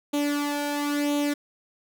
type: tone with flanger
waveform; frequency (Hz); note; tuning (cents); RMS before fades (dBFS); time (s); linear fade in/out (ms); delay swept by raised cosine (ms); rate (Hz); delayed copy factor
sawtooth; 290.2; D4; -21; -26; 0.13-1.34; 10; 0.29 to 1.28; 0.98; +0.65
effects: none